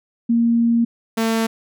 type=tone pair in turn; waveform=sine / sawtooth; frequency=233.1 / 225.2 Hz; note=A#3 / A3; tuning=0 / +40 cents; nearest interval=minor second; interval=60 cents; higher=first; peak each=-13 dBFS; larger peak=neither; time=0.29-0.85 / 1.17-1.47 s; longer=first; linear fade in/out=10 ms; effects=none